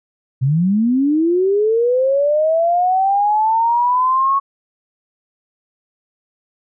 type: linear sweep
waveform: sine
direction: up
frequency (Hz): 123.47 to 1108.7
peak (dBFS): -12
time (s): 0.41-4.4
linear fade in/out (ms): 20
effects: none